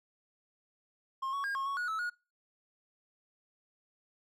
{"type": "tone with pitch steps", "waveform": "triangle", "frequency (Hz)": [1068, 1116, 1620, 1083, 1111, 1454, 1305, 1445], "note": ["C6", "C#6", "G#6", "C#6", "C#6", "F#6", "E6", "F#6"], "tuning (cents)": [35, 11, -43, -41, 4, -31, -18, -41], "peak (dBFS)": -30, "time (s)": [1.22, 2.1], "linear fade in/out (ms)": 10, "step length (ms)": 110, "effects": ["noise-tail reverb RT60 0.3 s tail -24 dB re dry", "MP3 96 kbps"]}